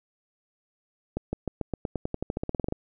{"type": "accelerating click train", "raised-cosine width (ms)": 2, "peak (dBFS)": -15, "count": 19, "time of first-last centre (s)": [1.17, 2.724], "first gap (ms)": 160, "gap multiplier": 0.92, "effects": []}